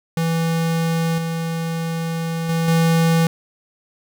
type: tone with level steps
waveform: square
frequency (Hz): 164.81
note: E3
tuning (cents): 0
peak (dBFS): -18 / -22 / -18 / -14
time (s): 0.17-3.27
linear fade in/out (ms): 2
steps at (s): 1.18 / 2.49 / 2.68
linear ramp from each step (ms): 2
effects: 9-bit